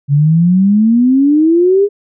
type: exponential sweep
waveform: sine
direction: up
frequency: 138.59 to 415.3 Hz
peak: -6 dBFS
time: 0.08-1.89 s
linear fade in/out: 50 ms
effects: none